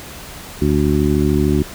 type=harmonic tone; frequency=73.42 Hz; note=D2; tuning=in tune; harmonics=1 / 2 / 3 / 4 / 5; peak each=-19 / -19 / -19 / -19 / -19 dBFS; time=0.61-1.63 s; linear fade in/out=10 ms; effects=pink hiss -34 dBFS RMS until 1.74 s